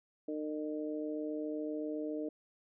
harmonic tone, 152.3 Hz, D#3, 37 cents flat, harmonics 2 / 3 / 4, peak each -37 / -41 / -43 dBFS, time 0.28-2.29 s, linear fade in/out 5 ms, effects none

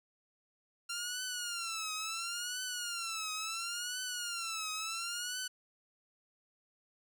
10% pulse tone with vibrato, 1381 Hz, F6, 20 cents flat, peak -28 dBFS, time 0.89-5.48 s, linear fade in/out 10 ms, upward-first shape triangle, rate 0.72 Hz, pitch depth 160 cents each way, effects none

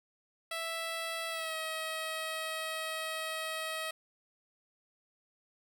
10% pulse tone with pitch glide, 659.3 to 637.2 Hz, E5 to D#5, 0 to +41 cents, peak -27 dBFS, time 0.51-3.91 s, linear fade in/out 5 ms, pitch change -59 cents, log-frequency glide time 1.3-1.55 s, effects none

